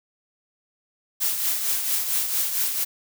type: noise with tremolo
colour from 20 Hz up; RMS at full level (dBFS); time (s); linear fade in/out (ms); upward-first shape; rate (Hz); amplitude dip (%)
blue; -22; 1.2-2.85; 20; triangle; 4.4; 55
effects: none